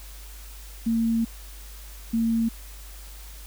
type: tone bursts at uneven times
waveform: sine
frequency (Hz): 227.7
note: A#3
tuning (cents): -40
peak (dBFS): -20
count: 2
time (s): 0.86-1.25 / 2.13-2.49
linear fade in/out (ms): 10
effects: added 50 Hz sine -40 dBFS peak until 3.46 s + white hiss -47 dBFS RMS until 3.46 s